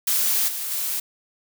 blue noise with level steps, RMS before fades -21 / -29 / -26 dBFS, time 0.07-1 s, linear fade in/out 5 ms, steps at 0.47 / 0.7 s, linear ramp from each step 20 ms, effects none

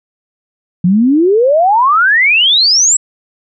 sine exponential sweep, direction up, 170 to 7902 Hz, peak -6 dBFS, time 0.84-2.97 s, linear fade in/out 5 ms, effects none

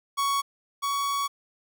45% pulse tone pair in turn, 1116 / 1122.5 Hz, C#6 / C#6, +11 / +21 cents, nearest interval unison, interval 10 cents, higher second, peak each -23 / -25 dBFS, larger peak first, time 0.17-0.42 / 0.82-1.28 s, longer second, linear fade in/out 20 ms, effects none

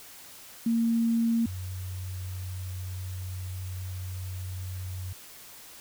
sine tone pair in turn, 230 / 92.23 Hz, A#3 / F#2, -23 / -5 cents, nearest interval octave + major third, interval 1582 cents, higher first, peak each -22 / -33 dBFS, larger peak first, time 0.66-1.46 / 1.46-5.13 s, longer second, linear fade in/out 5 ms, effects white hiss -48 dBFS RMS until 5.8 s

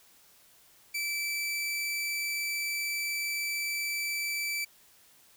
sawtooth tone, 2321 Hz, D7, 21 cents flat, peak -27 dBFS, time 0.94-4.65 s, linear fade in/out 10 ms, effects white hiss -60 dBFS RMS until 5.36 s

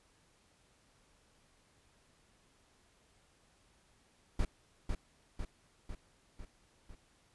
brown noise with echo, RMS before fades -30 dBFS, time 4.39-4.45 s, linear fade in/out 5 ms, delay 500 ms, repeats 5, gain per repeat -4 dB, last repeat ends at 6.95 s, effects pink hiss -69 dBFS RMS until 7.34 s + resampled to 24000 Hz

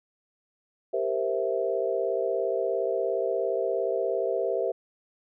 sine chord, C dominant seventh, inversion second, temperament equal, 392 / 466.2 / 523.3 / 659.3 Hz, G4 / Bb4 / C5 / E5, 0 / 0 / 0 / 0 cents, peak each -30 dBFS, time 0.93-4.72 s, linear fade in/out 10 ms, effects none

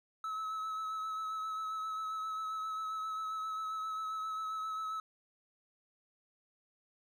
triangle tone with vibrato, 1294 Hz, E6, 32 cents flat, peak -34 dBFS, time 0.24-5 s, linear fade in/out 2 ms, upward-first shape sine, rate 7.5 Hz, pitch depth 22 cents each way, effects none

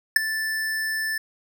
square tone with ADSR envelope, 1760 Hz, A6, in tune, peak -9 dBFS, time 0.16-1.18 s, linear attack 4 ms, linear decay 11 ms, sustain -16 dB, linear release 4 ms, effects none

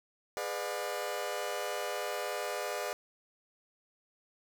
sawtooth chord, G# diminished seventh, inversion none, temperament just, 415.3 / 498.4 / 598 / 717.6 Hz, G#4 / B4 / D5 / F5, 0 / +16 / +31 / +47 cents, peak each -37 / -36 / -34 / -37 dBFS, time 0.37-2.93 s, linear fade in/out 0 ms, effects none

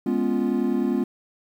triangle chord, C# dominant seventh, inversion second, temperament equal, 207.7 / 246.9 / 277.2 / 349.2 Hz, G#3 / B3 / C#4 / E#4, 0 / 0 / 0 / 0 cents, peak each -25 / -22 / -25 / -25 dBFS, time 0.06-1.04 s, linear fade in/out 5 ms, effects 9-bit

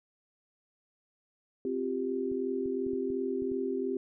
sine chord, C suspended fourth, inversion none, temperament equal, 261.6 / 349.2 / 392 Hz, C4 / F4 / G4, 0 / 0 / 0 cents, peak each -34 / -37 / -32 dBFS, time 1.65-3.97 s, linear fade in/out 2 ms
clicks, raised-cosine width 3 ms, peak -34 dBFS, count 7, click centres 2.317 / 2.659 / 2.866 / 2.934 / 3.103 / 3.422 / 3.517 s
effects none

